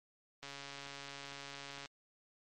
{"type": "click train", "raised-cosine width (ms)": 0.2, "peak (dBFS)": -29, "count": 201, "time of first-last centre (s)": [0.43, 1.859], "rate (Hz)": 140, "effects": ["MP3 64 kbps"]}